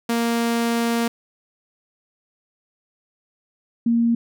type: tone pair in turn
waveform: sawtooth / sine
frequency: 233.1 / 233.1 Hz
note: A#3 / A#3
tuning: 0 / 0 cents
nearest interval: unison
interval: 0 cents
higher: neither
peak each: -15 dBFS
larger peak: neither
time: 0.09-1.08 / 3.86-4.15 s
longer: first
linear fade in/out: 5 ms
effects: none